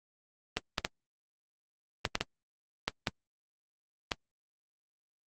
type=clicks; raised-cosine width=0.2 ms; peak=-10 dBFS; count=9; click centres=0.57 / 0.782 / 0.849 / 2.052 / 2.154 / 2.21 / 2.88 / 3.072 / 4.118 s; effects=Opus 24 kbps